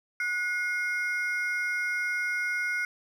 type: ring-modulated tone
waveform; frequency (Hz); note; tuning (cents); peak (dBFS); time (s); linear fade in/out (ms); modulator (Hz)
triangle; 1800; A6; +39; -22; 0.2-2.85; 2; 339
effects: none